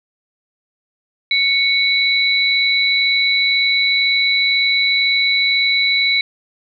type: tone pair together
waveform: sine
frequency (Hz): 2223 / 3951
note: C#7 / B7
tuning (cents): +4 / 0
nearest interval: minor seventh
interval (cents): 996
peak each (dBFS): -15 / -16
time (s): 1.31-6.21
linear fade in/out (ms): 2
effects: none